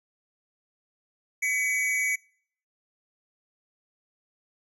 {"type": "tone pair together", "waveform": "square", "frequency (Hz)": [2015, 2262], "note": ["B6", "C#7"], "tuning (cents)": [34, 34], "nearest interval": "major second", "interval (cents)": 200, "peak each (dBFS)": [-30, -26], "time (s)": [1.42, 2.16], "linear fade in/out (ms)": 10, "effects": ["noise-tail reverb RT60 0.6 s tail -26 dB re dry", "low-pass 11000 Hz 12 dB/octave"]}